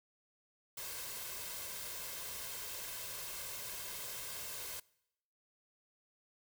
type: noise with comb filter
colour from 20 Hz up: white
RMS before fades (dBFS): -44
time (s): 0.77-4.8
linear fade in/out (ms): 5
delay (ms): 1.9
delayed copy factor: +0.55
effects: noise-tail reverb RT60 0.8 s tail -23 dB re dry